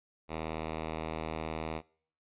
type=tone; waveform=5% pulse; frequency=79.5 Hz; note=D#2; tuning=38 cents sharp; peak=-24 dBFS; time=0.28-1.82 s; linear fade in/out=50 ms; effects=noise-tail reverb RT60 0.6 s tail -25 dB re dry + resampled to 8000 Hz

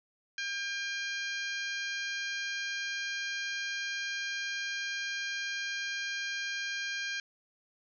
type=harmonic tone with a mistuned harmonic; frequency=801 Hz; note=G5; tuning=37 cents sharp; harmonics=2 / 3 / 4 / 5 / 6 / 7 / 8; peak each=-36 / -40 / -42 / -44 / -46 / -47 / -48 dBFS; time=0.38-7.2 s; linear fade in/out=2 ms; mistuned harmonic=5; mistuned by=+59 cents; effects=none

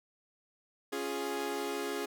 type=chord; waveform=sawtooth; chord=Db major; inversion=none; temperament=equal; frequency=277.2 / 349.2 / 415.3 Hz; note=Db4 / F4 / Ab4; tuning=0 / 0 / 0 cents; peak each=-36 / -36 / -32 dBFS; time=0.92-2.06 s; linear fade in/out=10 ms; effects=none

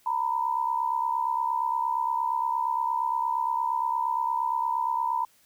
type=tone pair together; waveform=sine; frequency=919.2 / 987.8 Hz; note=A#5 / B5; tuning=-25 / 0 cents; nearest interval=minor second; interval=125 cents; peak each=-27 dBFS; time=0.06-5.25 s; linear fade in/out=5 ms; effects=white hiss -62 dBFS RMS until 5.45 s

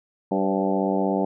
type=harmonic tone with a mistuned harmonic; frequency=96.4 Hz; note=G2; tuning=28 cents flat; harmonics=2 / 3 / 4 / 5 / 6 / 7 / 8 / 9; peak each=-25 / -27 / -28 / -29 / -30 / -30 / -31 / -32 dBFS; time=0.31-1.25 s; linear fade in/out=5 ms; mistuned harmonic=5; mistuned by=+42 cents; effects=none

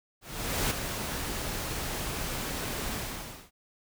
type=noise with ADSR envelope; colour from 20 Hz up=pink; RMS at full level=-27 dBFS; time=0.21-3.51 s; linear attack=500 ms; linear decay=4 ms; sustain=-7 dB; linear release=560 ms; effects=none

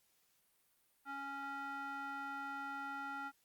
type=tone with band-pass filter; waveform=square; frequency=277.2 Hz; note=C#4; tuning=in tune; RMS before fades=-44 dBFS; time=1.05-3.32 s; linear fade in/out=50 ms; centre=1200 Hz; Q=5.7; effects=white hiss -75 dBFS RMS until 3.44 s + Opus 48 kbps

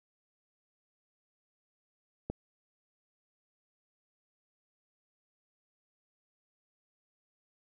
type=click; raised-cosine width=2 ms; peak=-21 dBFS; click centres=2.3 s; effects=none

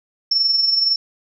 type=tone with amplitude modulation; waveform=sine; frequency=5400 Hz; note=E8; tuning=41 cents sharp; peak=-12 dBFS; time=0.31-0.96 s; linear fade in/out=5 ms; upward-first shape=sine; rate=21.7 Hz; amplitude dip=50%; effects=none

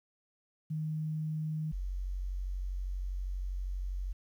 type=tone pair in turn; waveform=sine; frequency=155.56 / 46.25 Hz; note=D#3 / F#1; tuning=0 / 0 cents; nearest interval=octave + major sixth; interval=2100 cents; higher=first; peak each=-32 / -33 dBFS; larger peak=first; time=0.7-1.72 / 1.72-4.13 s; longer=second; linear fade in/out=10 ms; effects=11-bit

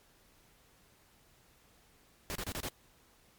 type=noise bursts; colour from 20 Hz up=pink; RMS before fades=-38 dBFS; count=5; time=2.3-2.686 s; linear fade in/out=0 ms; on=54 ms; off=29 ms; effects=pink hiss -65 dBFS RMS until 3.38 s + MP3 96 kbps

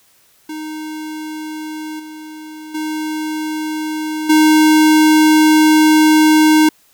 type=tone with level steps; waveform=square; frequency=310 Hz; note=D#4; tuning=6 cents flat; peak=-25 / -31 / -20 / -8 dBFS; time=0.49-6.69 s; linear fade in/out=5 ms; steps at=1.99 / 2.74 / 4.29 s; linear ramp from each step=10 ms; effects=white hiss -53 dBFS RMS until 6.93 s

